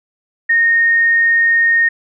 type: tone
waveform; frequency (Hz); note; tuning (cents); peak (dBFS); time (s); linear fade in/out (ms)
sine; 1848; A#6; -16; -9; 0.49-1.89; 10
effects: none